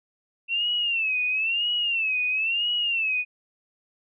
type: tone with vibrato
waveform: sine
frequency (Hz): 2688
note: E7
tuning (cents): +33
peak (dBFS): -22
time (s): 0.48-3.25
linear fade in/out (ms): 50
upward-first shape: sine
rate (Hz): 1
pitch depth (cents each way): 140
effects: none

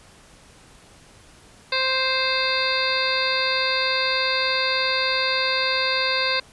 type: harmonic tone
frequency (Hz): 523.3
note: C5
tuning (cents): 0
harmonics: 1 / 2 / 3 / 4 / 5 / 7 / 8 / 9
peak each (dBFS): -28 / -28 / -28 / -28 / -28 / -28 / -28 / -28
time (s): 1.72-6.4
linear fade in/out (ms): 5
effects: pink hiss -50 dBFS RMS until 6.52 s + resampled to 24000 Hz

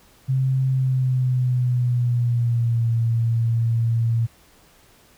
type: tone with pitch glide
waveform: sine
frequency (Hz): 131.8 to 115.4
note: C3 to A#2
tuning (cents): +13 to -17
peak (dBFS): -17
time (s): 0.28-4.27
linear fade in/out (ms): 20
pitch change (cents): -230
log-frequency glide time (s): 0.69-2.91
effects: pink hiss -54 dBFS RMS until 5.17 s

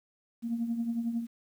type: tone with tremolo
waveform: sine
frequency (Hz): 232.5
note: A#3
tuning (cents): -4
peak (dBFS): -25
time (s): 0.42-1.27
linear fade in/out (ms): 50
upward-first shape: triangle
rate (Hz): 11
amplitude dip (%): 70
effects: tanh soft clip ceiling -23 dBFS + 10-bit

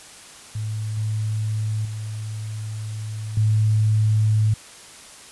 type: tone with level steps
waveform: sine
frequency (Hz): 107.9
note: A2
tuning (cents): -33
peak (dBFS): -24 / -21 / -27 / -15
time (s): 0.55-4.54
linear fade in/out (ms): 5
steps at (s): 0.97 / 1.85 / 3.37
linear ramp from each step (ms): 2
effects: white hiss -43 dBFS RMS until 5.31 s + resampled to 24000 Hz

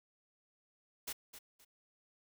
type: noise with echo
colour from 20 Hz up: white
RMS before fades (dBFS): -41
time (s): 1.07-1.13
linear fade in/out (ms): 10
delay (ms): 260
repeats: 2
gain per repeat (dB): -11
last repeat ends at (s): 1.65
effects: none

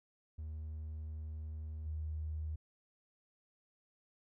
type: tone with level steps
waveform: triangle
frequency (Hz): 77.78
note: D#2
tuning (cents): 0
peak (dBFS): -38 / -33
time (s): 0.38-2.56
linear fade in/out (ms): 10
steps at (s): 1.85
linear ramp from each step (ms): 20
effects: tanh soft clip ceiling -35 dBFS

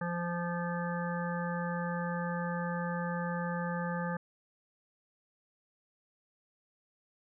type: harmonic tone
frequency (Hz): 173.3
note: F3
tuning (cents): -13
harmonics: 1 / 3 / 5 / 7 / 9 / 10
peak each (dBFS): -34 / -39 / -41 / -42 / -44 / -44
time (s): 0.01-4.17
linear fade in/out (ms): 5
effects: none

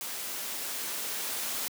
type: noise with level ramp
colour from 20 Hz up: white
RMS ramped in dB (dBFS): -37 to -33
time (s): 0.01-1.68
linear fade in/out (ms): 0
effects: high-pass 200 Hz 12 dB/octave

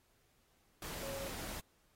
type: tone in noise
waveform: sine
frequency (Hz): 548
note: C#5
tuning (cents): -20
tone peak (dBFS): -43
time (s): 1.03-1.28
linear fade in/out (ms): 2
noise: pink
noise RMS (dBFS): -45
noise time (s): 0.82-1.6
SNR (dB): -1
effects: pink hiss -73 dBFS RMS until 1.95 s + AAC 48 kbps

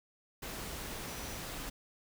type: tone in noise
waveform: sine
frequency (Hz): 5890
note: F#8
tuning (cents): -9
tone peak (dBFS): -53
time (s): 1.07-1.38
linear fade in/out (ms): 10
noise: pink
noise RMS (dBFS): -42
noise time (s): 0.42-1.7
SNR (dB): -14
effects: none

